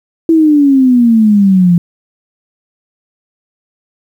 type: exponential sweep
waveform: sine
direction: down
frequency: 331.8 to 170 Hz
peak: -4 dBFS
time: 0.29-1.78 s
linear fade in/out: 2 ms
effects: 7-bit